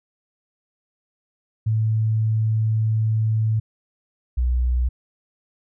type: tone pair in turn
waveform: sine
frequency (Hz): 110 / 61.74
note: A2 / B1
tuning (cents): 0 / 0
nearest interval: minor seventh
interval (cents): 1000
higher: first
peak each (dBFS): -17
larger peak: neither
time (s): 1.66-3.6 / 4.37-4.89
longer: first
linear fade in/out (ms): 10
effects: none